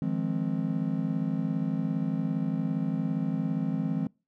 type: chord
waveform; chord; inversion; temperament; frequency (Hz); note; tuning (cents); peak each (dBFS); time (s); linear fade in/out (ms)
triangle; F minor seventh; third; just; 157.15 / 174.61 / 209.5 / 261.9; Eb3 / F3 / Ab3 / C4; +18 / 0 / +15 / +2; -30; 0.02-4.07; 2
effects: noise-tail reverb RT60 0.3 s tail -26 dB re dry